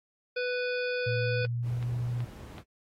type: harmonic tone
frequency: 495.8 Hz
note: B4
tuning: 7 cents sharp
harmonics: 1 / 3 / 5 / 7 / 9 / 10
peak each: -30 / -35 / -37 / -46 / -44 / -48 dBFS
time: 0.36-1.46 s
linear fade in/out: 10 ms
type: tone with pitch glide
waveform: sine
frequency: 116.1 to 120.75 Hz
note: A#2 to B2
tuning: -7 to -39 cents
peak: -28 dBFS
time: 1.06-2.25 s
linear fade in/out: 10 ms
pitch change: +68 cents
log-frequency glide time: 1.24-1.74 s
type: click train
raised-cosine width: 0.3 ms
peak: -29 dBFS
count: 4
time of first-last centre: 1.45-2.582 s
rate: 2.65 Hz
type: noise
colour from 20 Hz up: brown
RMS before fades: -42 dBFS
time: 1.62-2.64 s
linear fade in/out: 50 ms
effects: high-pass 60 Hz 12 dB/octave + AAC 48 kbps